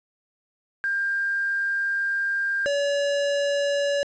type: tone pair in turn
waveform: sine / square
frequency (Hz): 1597 / 569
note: G6 / C#5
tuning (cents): +32 / +45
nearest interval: octave + tritone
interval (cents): 1787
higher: first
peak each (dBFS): -22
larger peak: neither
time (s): 0.84-2.66 / 2.66-4.03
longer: first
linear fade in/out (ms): 0
effects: resampled to 16000 Hz + 8-bit